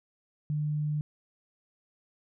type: tone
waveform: sine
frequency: 150 Hz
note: D3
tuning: 37 cents sharp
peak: -27 dBFS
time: 0.5-1.01 s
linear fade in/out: 0 ms
effects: none